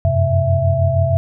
sine tone cluster, 90.4 / 96.7 / 131.7 / 663 Hz, F#2 / G2 / C3 / E5, -40 / -23 / +12 / +10 cents, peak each -18 dBFS, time 0.05-1.17 s, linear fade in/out 0 ms, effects none

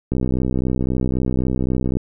click train, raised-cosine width 3 ms, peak -8 dBFS, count 119, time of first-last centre 0.12-1.97 s, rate 63.8 Hz, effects none

